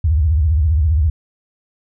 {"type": "tone with vibrato", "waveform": "sine", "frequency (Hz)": 77, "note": "D#2", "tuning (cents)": -17, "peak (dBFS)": -11, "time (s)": [0.04, 1.1], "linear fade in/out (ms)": 5, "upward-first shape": "sine", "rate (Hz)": 15, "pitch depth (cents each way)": 220, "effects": []}